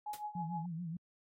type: tone with tremolo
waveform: sine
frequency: 840 Hz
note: G#5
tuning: 19 cents sharp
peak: -36 dBFS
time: 0.06-0.66 s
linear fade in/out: 5 ms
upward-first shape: triangle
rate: 6.5 Hz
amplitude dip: 90%
type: noise with exponential decay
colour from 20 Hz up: white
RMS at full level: -42 dBFS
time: 0.13-0.24 s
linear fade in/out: 5 ms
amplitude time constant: 23 ms
type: tone with vibrato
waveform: sine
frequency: 169.1 Hz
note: E3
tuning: 44 cents sharp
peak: -38 dBFS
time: 0.35-0.97 s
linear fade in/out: 5 ms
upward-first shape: sine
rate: 6.9 Hz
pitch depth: 100 cents each way
effects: AAC 48 kbps